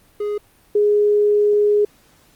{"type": "tone pair in turn", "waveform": ["triangle", "sine"], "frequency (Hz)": [415.3, 415.3], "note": ["G#4", "G#4"], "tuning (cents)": [0, 0], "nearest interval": "unison", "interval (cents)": 0, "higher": "neither", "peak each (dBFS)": [-18, -12], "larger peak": "second", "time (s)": [[0.2, 0.38], [0.75, 1.85]], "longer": "second", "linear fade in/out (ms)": 5, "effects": ["pink hiss -54 dBFS RMS until 2.35 s", "Opus 32 kbps"]}